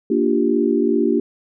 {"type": "chord", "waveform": "sine", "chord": "G minor seventh", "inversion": "first", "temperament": "equal", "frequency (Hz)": [233.1, 293.7, 349.2, 392], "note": ["Bb3", "D4", "F4", "G4"], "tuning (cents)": [0, 0, 0, 0], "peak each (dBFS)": -20, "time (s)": [0.1, 1.2], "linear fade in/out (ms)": 5, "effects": []}